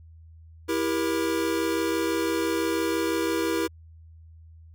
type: chord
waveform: square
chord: E diminished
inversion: none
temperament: just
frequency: 329.6 / 395.6 / 474.7 Hz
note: E4 / G4 / Bb4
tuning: 0 / +16 / +31 cents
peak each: -27 / -31 / -30 dBFS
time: 0.68-3.68 s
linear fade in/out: 20 ms
effects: added 81 Hz sine -46 dBFS peak until 4.74 s